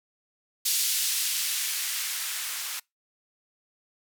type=noise with band-pass filter sweep; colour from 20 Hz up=violet; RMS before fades=-29 dBFS; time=0.65-2.8 s; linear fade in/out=10 ms; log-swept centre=3700 to 1200 Hz; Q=0.83; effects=noise-tail reverb RT60 0.2 s tail -26 dB re dry